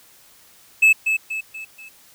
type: tone with echo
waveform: triangle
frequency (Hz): 2606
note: E7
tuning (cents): -20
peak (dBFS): -8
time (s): 0.82-0.93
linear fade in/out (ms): 10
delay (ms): 240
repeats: 4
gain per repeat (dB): -7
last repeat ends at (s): 1.89
effects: white hiss -51 dBFS RMS until 2.14 s